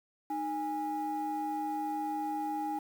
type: tone pair together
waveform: sine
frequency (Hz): 307.9 / 822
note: D#4 / G#5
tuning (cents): -18 / -18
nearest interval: octave + perfect fourth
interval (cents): 1700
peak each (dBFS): -35 / -32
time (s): 0.3-2.79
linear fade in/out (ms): 5
effects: tanh soft clip ceiling -27 dBFS + 9-bit